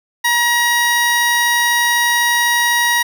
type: tone pair together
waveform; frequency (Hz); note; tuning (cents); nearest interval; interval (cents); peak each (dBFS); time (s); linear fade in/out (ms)
25% pulse; 952 / 1904; A#5 / A#6; +36 / +36; octave; 1200; -13; 0.24-3.03; 10
effects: none